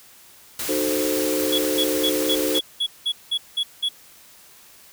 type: noise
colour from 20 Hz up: white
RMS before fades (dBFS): -28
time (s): 0.59-2.59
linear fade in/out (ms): 2
type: chord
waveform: sine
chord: D# diminished seventh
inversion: none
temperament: equal with one note detuned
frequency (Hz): 305.1 / 370 / 440 / 523.3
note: D#4 / F#4 / A4 / C5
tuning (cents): -34 / 0 / 0 / 0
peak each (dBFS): -25 / -28 / -27 / -26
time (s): 0.68-2.6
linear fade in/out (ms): 20
type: tone bursts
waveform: triangle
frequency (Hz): 3366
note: G#7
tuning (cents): +23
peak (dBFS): -18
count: 10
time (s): 1.52-3.89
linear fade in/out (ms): 10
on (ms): 66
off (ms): 190
effects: white hiss -49 dBFS RMS until 4.92 s